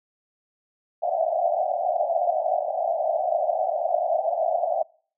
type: band-pass noise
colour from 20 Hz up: pink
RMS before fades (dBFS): -24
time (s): 1.02-4.83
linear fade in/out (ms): 10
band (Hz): 610 to 750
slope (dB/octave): 96
effects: noise-tail reverb RT60 0.5 s tail -26 dB re dry